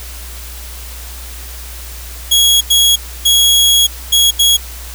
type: tone bursts at uneven times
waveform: sawtooth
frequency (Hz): 3322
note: G#7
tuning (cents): 0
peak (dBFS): -4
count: 5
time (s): 2.31-2.61 / 2.7-2.96 / 3.25-3.87 / 4.12-4.31 / 4.39-4.57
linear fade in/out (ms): 10
effects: added 60 Hz sine -28 dBFS peak until 4.94 s + white hiss -32 dBFS RMS until 4.94 s